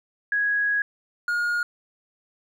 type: tone pair in turn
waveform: sine / triangle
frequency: 1661.2 / 1429.4 Hz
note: G#6 / F6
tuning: 0 / +40 cents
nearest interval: minor third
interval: 260 cents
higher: first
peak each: -20 dBFS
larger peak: neither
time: 0.32-0.82 / 1.28-1.63 s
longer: first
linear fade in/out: 2 ms
effects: none